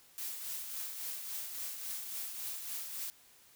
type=noise with tremolo; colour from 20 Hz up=blue; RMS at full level=-39 dBFS; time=0.18-3.1 s; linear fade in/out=0 ms; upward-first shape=triangle; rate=3.6 Hz; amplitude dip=50%; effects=white hiss -62 dBFS RMS until 3.55 s